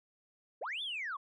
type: linear two-way sweep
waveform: sine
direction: up then down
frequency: 370 to 3576 to 1033 Hz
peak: -35 dBFS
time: 0.61-1.17 s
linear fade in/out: 10 ms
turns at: 0.82 s
effects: tanh soft clip ceiling -32 dBFS